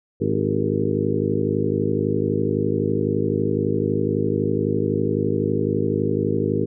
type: harmonic tone with a mistuned harmonic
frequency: 51.91 Hz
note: G#1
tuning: in tune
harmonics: 2 / 3 / 4 / 5 / 6 / 7 / 8 / 9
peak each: -27 / -27 / -27 / -27 / -27 / -27 / -27 / -27 dBFS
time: 0.2-6.66 s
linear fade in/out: 20 ms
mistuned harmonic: 7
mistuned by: +65 cents
effects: none